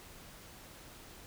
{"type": "silence", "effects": ["pink hiss -53 dBFS RMS until 1.26 s"]}